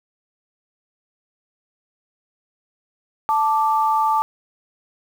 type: tone pair together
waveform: sine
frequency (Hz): 880 / 1174.7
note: A5 / D6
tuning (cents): 0 / 0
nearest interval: perfect fourth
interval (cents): 500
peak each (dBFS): -17 / -20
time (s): 3.29-4.22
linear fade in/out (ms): 0
effects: 7-bit